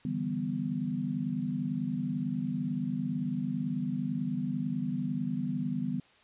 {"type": "chord", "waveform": "sine", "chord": "E minor seventh", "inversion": "third", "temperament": "equal", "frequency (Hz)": [146.83, 164.81, 196, 246.9], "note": ["D3", "E3", "G3", "B3"], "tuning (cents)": [0, 0, 0, 0], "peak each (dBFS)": [-37, -37, -35, -33], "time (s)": [0.05, 6], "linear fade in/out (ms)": 2, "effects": ["white hiss -61 dBFS RMS until 6.23 s", "resampled to 8000 Hz"]}